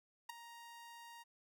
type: tone with ADSR envelope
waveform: sawtooth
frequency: 936 Hz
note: A#5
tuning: 7 cents sharp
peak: -36 dBFS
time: 0.29-1.24 s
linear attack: 7 ms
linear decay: 9 ms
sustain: -13 dB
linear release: 24 ms
effects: none